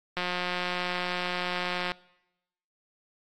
click train, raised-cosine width 0.3 ms, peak -14 dBFS, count 314, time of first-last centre 0.17-1.919 s, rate 179 Hz, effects noise-tail reverb RT60 0.9 s tail -23 dB re dry + AAC 64 kbps

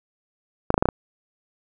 clicks, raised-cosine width 1 ms, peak -3 dBFS, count 6, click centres 0.704 / 0.742 / 0.779 / 0.825 / 0.856 / 0.888 s, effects none

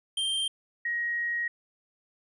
square / sine tone pair in turn, 3162 / 1888.8 Hz, G7 / A#6, +14 / +22 cents, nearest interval major sixth, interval 892 cents, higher first, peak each -27 dBFS, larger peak neither, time 0.17-0.48 / 0.85-1.48 s, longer second, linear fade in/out 5 ms, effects resampled to 24000 Hz

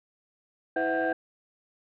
sine tone cluster, 326.2 / 506 / 658 / 747 / 1592 Hz, E4 / B4 / E5 / F#5 / G6, -18 / +42 / -3 / +16 / +26 cents, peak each -30 dBFS, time 0.76-1.13 s, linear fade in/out 5 ms, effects tanh soft clip ceiling -18 dBFS

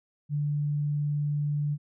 sine tone, 146.83 Hz, D3, in tune, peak -25 dBFS, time 0.29-1.78 s, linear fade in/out 50 ms, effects none

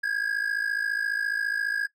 triangle ring-modulated tone, 1646 Hz, G#6, 16 cents flat, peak -20 dBFS, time 0.03-1.87 s, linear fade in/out 10 ms, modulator 27.3 Hz, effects noise-tail reverb RT60 0.1 s tail -19 dB re dry

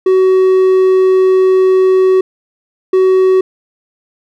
triangle tone pair in turn, 375.6 / 375.6 Hz, F#4 / F#4, +26 / +26 cents, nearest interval unison, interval 0 cents, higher neither, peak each -4 dBFS, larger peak neither, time 0.06-2.21 / 2.93-3.41 s, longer first, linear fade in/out 5 ms, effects none

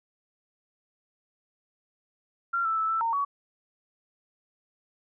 sine tone with pitch steps, 1378 / 1322 / 1312 / 1326 / 917 / 1127 Hz, F6 / E6 / E6 / E6 / A#5 / C#6, -24 / +5 / -9 / +10 / -29 / +28 cents, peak -24 dBFS, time 2.53-3.25 s, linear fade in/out 10 ms, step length 120 ms, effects none

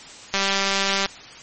click train, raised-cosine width 0.2 ms, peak -4 dBFS, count 142, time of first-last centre 0.34-1.059 s, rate 196 Hz, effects white hiss -41 dBFS RMS until 1.42 s + MP3 32 kbps

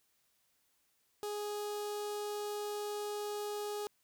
sawtooth tone with notch filter, 415.3 Hz, G#4, in tune, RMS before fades -39 dBFS, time 1.23-3.87 s, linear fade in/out 0 ms, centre 2000 Hz, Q 1.2, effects white hiss -75 dBFS RMS until 4.03 s

